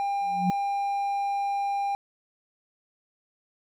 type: tone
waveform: triangle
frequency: 800 Hz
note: G5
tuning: 35 cents sharp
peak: -23 dBFS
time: 0-1.95 s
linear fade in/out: 0 ms
type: tone with exponential growth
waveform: sine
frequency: 181.7 Hz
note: F#3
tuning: 31 cents flat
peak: -19 dBFS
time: 0.21-0.5 s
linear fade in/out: 0 ms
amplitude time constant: 61 ms
effects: none